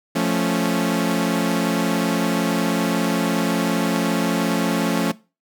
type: chord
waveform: sawtooth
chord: F augmented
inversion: none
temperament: equal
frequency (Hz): 174.61 / 220 / 277.2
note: F3 / A3 / C#4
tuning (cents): 0 / 0 / 0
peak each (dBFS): -19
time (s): 0.15-5.12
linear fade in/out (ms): 10
effects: noise-tail reverb RT60 0.3 s tail -20 dB re dry